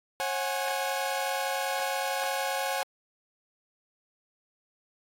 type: chord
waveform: sawtooth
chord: C# suspended fourth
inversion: none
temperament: equal with one note detuned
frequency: 542.3 / 740 / 830.6 Hz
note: C#5 / F#5 / G#5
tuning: -38 / 0 / 0 cents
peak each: -29 dBFS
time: 0.2-2.83 s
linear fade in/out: 0 ms
effects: AAC 48 kbps